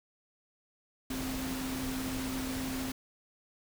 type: tone in noise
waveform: sine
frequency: 261.3 Hz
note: C4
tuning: 2 cents flat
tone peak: -35 dBFS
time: 1.1-2.92 s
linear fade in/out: 5 ms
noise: pink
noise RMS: -39 dBFS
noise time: 1.1-2.92 s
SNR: +1 dB
effects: none